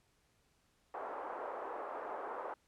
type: band-pass noise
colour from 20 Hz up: white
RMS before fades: -43 dBFS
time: 0.94-2.54 s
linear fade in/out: 2 ms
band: 400 to 1100 Hz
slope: 24 dB/octave
effects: pink hiss -74 dBFS RMS until 2.67 s + low-pass 11000 Hz 12 dB/octave